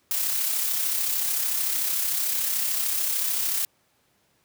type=noise with amplitude modulation; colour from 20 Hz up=blue; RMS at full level=-24 dBFS; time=0.11-3.65 s; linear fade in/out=0 ms; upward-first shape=sine; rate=33.5 Hz; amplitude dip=35%; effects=pink hiss -66 dBFS RMS until 4.44 s + high-pass 100 Hz 12 dB/octave